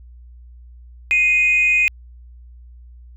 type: tone pair together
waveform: sine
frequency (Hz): 2110 / 2488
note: C7 / D#7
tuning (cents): +14 / -1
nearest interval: minor third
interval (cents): 285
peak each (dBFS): -21 / -12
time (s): 1.11-1.88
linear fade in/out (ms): 0
effects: tanh soft clip ceiling -8 dBFS + added 60 Hz sine -39 dBFS peak until 3.16 s